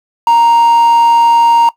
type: tone with quantisation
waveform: triangle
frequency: 932.3 Hz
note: A#5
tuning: in tune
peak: -3 dBFS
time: 0.27-1.69 s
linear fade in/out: 2 ms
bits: 5
effects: noise-tail reverb RT60 0.1 s tail -18 dB re dry